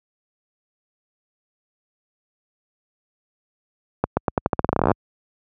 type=accelerating click train; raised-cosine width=1 ms; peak=-3 dBFS; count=20; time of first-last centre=4.04-4.916 s; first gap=130 ms; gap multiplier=0.86; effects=high-pass 60 Hz 12 dB/octave